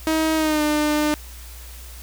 sawtooth tone with pitch glide, 317.1 to 300.5 Hz, D#4 to D4, +33 to +40 cents, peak -14 dBFS, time 0.07-1.14 s, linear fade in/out 0 ms, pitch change -93 cents, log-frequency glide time 0.36-0.63 s, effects added 60 Hz sine -37 dBFS peak until 2.02 s + white hiss -43 dBFS RMS until 2.02 s

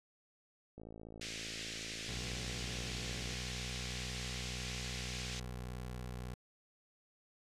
click train, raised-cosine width 2 ms, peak -37 dBFS, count 142, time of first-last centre 0.78-3.33 s, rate 55.3 Hz
pink band-pass noise, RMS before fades -45 dBFS, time 1.21-5.4 s, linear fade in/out 5 ms, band 2000 to 7000 Hz, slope 24 dB/octave
20% pulse tone, 61.74 Hz, B1, in tune, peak -37 dBFS, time 2.09-6.34 s, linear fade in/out 0 ms
effects resampled to 32000 Hz

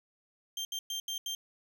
30% pulse tone bursts at uneven times, 3168 Hz, G7, 18 cents sharp, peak -31 dBFS, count 5, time 0.57-0.65 / 0.72-0.79 / 0.9-1 / 1.08-1.18 / 1.26-1.35 s, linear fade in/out 2 ms, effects none

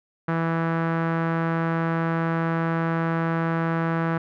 sawtooth tone with low-pass filter, 164.81 Hz, E3, in tune, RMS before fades -24 dBFS, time 0.28-4.18 s, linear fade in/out 5 ms, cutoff 1500 Hz, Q 2.2, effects none

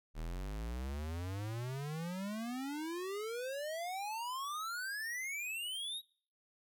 square exponential sweep, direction up, 37.88 to 3863 Hz, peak -39 dBFS, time 0.14-6.02 s, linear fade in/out 50 ms, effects noise-tail reverb RT60 0.5 s tail -24 dB re dry

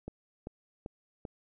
click train, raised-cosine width 2 ms, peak -26 dBFS, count 4, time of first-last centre 0.08-1.252 s, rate 2.56 Hz, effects none

